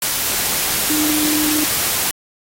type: tone in noise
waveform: sine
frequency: 303.6 Hz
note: D#4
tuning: 42 cents flat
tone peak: -19 dBFS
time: 0.9-1.64 s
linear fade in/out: 2 ms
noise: white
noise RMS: -19 dBFS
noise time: 0.02-2.11 s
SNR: -3 dB
effects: AAC 48 kbps